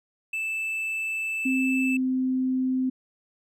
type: tone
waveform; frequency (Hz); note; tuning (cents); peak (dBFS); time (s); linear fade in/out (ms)
triangle; 2637; E7; 0; -25; 0.33-1.97; 5
type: tone with pitch glide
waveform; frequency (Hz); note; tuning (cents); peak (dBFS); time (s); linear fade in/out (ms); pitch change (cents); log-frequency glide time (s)
sine; 261.6 to 258.4; C4 to C4; 0 to -21; -22; 1.45-2.9; 10; -21; 1.83-2.03
effects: none